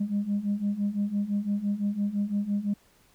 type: beating tone pair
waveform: sine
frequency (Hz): 200.3 / 206.2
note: G3 / G#3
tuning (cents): +38 / -12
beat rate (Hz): 5.9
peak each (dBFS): -29 / -26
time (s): 0-2.74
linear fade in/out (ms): 10
effects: tanh soft clip ceiling -20 dBFS + pink hiss -62 dBFS RMS until 3.14 s

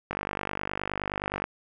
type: click train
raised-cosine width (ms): 0.5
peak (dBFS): -14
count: 67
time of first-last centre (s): 0.11-1.441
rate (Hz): 49.6
effects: none

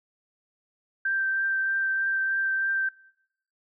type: tone with vibrato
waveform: sine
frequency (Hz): 1568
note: G6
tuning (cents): 0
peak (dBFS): -23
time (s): 1.05-2.89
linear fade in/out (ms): 5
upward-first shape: triangle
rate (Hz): 3.2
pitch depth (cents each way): 12
effects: noise-tail reverb RT60 0.8 s tail -22 dB re dry

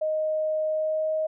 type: tone with pitch glide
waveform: sine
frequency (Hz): 622.3 to 627.4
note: D#5 to D#5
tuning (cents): 0 to +14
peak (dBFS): -23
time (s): 0.01-1.27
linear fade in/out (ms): 10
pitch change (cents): +14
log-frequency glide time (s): 0.67-1.12
effects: none

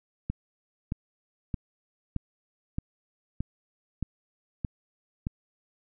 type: click train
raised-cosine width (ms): 5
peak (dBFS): -17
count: 9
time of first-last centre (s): 0.3-5.269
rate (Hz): 1.61
effects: none

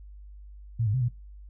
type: tone with pitch steps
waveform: sine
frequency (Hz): 115 / 103.5 / 130 / 120.6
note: A#2 / G#2 / C3 / B2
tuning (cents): -23 / -5 / -11 / -41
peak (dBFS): -23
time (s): 0.79-1.086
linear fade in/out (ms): 10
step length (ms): 74
effects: noise-tail reverb RT60 0.2 s tail -17 dB re dry + added 50 Hz sine -43 dBFS peak until 1.49 s

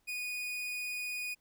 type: tone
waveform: 40% pulse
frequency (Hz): 2471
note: D#7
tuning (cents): -13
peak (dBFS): -35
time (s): 0.07-1.35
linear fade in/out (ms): 20
effects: pink hiss -75 dBFS RMS until 1.4 s

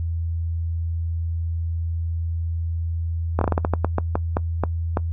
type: slowing click train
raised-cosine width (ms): 1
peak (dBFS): -6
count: 14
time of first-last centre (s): 3.39-4.971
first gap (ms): 23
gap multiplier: 1.25
effects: noise-tail reverb RT60 0.1 s tail -21 dB re dry + added 83 Hz sine -22 dBFS peak until 5.12 s

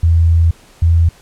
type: tone pair in turn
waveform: sine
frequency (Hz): 83 / 83.4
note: E2 / E2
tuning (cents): +12 / +21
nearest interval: unison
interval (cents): 9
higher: second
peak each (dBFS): -7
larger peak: neither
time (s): 0.03-0.51 / 0.82-1.09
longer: first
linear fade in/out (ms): 5
effects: pink hiss -45 dBFS RMS until 1.21 s + low-pass 11000 Hz 12 dB/octave

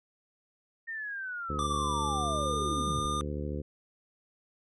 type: linear sweep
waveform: sine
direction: down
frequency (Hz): 1846 to 34.65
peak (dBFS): -34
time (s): 0.87-3.07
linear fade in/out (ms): 20
type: harmonic tone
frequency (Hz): 73.42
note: D2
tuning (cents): 0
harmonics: 1 / 2 / 3 / 4 / 5 / 6 / 7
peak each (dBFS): -35 / -38 / -40 / -41 / -42 / -43 / -43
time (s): 1.49-3.62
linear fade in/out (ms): 10
type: tone with pitch glide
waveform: square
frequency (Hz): 1174.7 to 1209.1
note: D6 to D#6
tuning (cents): 0 to -50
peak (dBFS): -31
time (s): 1.59-3.21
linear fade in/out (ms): 0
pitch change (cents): +50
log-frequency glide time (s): 2.03-2.57
effects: MP3 48 kbps

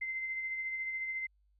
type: tone with tremolo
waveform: sine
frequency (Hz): 2074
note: C7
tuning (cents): -16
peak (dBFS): -33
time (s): 0.01-1.27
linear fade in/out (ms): 10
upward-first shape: sine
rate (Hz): 14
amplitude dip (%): 35
effects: added 50 Hz sine -67 dBFS peak until 1.59 s

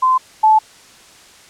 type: tone pair in turn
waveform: sine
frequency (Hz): 1031 / 868.8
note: C6 / A5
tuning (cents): -26 / -22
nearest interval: minor third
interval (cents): 296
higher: first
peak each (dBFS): -10 / -7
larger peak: second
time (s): 0.02-0.18 / 0.43-0.59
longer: neither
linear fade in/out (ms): 10
effects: white hiss -44 dBFS RMS until 1.49 s + low-pass 8000 Hz 12 dB/octave

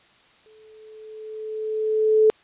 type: tone with exponential growth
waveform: sine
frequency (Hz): 434.1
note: A4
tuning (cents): -23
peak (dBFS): -11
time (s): 0.46-2.3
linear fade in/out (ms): 0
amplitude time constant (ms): 400
effects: white hiss -56 dBFS RMS until 2.43 s + resampled to 8000 Hz

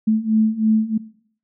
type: beating tone pair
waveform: sine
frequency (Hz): 216.8 / 219.9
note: A3 / A3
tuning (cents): -25 / -1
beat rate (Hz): 3.1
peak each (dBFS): -18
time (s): 0.07-0.98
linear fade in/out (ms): 10
effects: noise-tail reverb RT60 0.6 s tail -18 dB re dry

